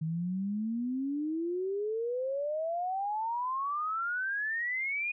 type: exponential sweep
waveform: sine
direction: up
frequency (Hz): 155.56 to 2478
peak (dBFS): -30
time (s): 0.01-5.12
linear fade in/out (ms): 10
effects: none